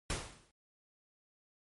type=noise with exponential decay; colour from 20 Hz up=pink; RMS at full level=-33 dBFS; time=0.1-0.51 s; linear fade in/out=0 ms; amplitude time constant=88 ms; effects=MP3 48 kbps